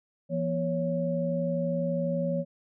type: tone cluster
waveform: sine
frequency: 170.4 / 242.4 / 556 Hz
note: F3 / B3 / C#5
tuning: -42 / -32 / +5 cents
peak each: -29 / -34 / -29 dBFS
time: 0.29-2.45 s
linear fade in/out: 50 ms
effects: none

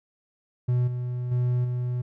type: tone with level steps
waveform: triangle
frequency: 123.6 Hz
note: B2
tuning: 2 cents sharp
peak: -18 / -25 / -19 / -23 dBFS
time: 0.68-2.02 s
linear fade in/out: 10 ms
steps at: 0.87 / 1.31 / 1.64 s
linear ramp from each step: 10 ms
effects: none

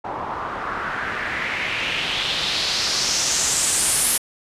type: noise with low-pass filter sweep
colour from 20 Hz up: white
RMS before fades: -23 dBFS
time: 0.04-4.18 s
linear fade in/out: 10 ms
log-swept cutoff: 870 to 11000 Hz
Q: 3
effects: resampled to 32000 Hz

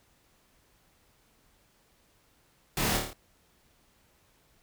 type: noise with echo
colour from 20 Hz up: pink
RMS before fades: -30 dBFS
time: 2.77-2.97 s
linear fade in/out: 2 ms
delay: 27 ms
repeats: 6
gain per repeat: -3 dB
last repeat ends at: 3.132 s
effects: pink hiss -66 dBFS RMS until 4.62 s

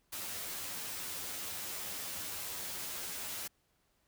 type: noise with comb filter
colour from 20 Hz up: white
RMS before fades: -41 dBFS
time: 0.12-3.48 s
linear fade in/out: 10 ms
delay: 11 ms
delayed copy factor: +0.9
effects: pink hiss -75 dBFS RMS until 4.07 s

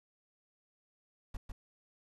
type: noise with echo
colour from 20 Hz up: brown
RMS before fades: -38 dBFS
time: 1.34-1.37 s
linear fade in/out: 5 ms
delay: 150 ms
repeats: 1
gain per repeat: -3 dB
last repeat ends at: 1.52 s
effects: resampled to 32000 Hz

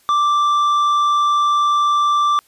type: tone with tanh clipping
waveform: sine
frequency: 1174.7 Hz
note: D6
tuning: in tune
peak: -14 dBFS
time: 0.09-2.39 s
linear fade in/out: 0 ms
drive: 7 dB
effects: white hiss -55 dBFS RMS until 2.47 s + resampled to 32000 Hz

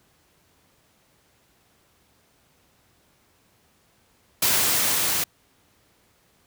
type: noise with level ramp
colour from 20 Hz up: white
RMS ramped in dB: -20 to -24 dBFS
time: 4.42-5.24 s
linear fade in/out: 5 ms
effects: pink hiss -62 dBFS RMS until 6.46 s + high-pass 60 Hz 12 dB/octave

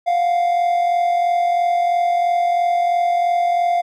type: tone pair together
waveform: triangle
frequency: 698.5 / 741.5 Hz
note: F5 / F#5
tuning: 0 / +4 cents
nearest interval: minor second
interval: 104 cents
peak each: -13 / -23 dBFS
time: 0.06-3.82 s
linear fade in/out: 20 ms
effects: none

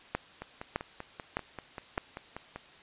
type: two click trains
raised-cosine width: 0.5 ms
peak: -14 / -24 dBFS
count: 4 / 12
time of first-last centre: 0.15-1.979 / 0.42-2.56 s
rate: 1.64 / 5.14 Hz
effects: white hiss -54 dBFS RMS until 2.82 s + resampled to 8000 Hz

